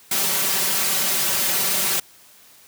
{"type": "noise with comb filter", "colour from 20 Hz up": "white", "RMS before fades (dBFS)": -21, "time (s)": [0.11, 2], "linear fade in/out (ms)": 5, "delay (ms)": 5.2, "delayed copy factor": 1, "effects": ["white hiss -50 dBFS RMS until 2.67 s", "high-pass 80 Hz 12 dB/octave"]}